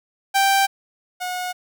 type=tone pair in turn; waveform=sawtooth; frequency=784 / 726.5 Hz; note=G5 / F#5; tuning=0 / -32 cents; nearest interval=minor second; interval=132 cents; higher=first; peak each=-11 / -21 dBFS; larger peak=first; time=0.34-0.67 / 1.2-1.53 s; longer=neither; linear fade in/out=20 ms; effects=none